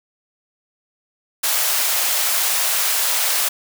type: high-pass noise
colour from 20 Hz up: white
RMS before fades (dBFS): -19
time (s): 1.43-3.49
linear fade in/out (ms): 10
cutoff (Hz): 560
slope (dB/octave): 24
effects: none